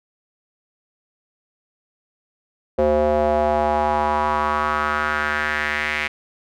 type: tone with band-pass filter sweep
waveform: square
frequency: 75.2 Hz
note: D2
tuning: 42 cents sharp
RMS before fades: -20 dBFS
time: 2.78-6.08 s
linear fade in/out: 10 ms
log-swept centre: 520 to 2200 Hz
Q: 3.5
effects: none